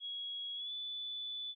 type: tone with pitch glide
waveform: sine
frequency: 3322 to 3479 Hz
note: G#7 to A7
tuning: 0 to -20 cents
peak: -39 dBFS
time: 0-1.55 s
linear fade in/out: 50 ms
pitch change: +80 cents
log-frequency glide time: 0.55-0.72 s
effects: none